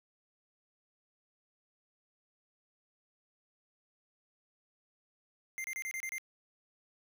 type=tone bursts; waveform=square; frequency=2093 Hz; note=C7; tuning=in tune; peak=-37 dBFS; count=7; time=5.58-6.182 s; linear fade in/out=0 ms; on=62 ms; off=28 ms; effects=none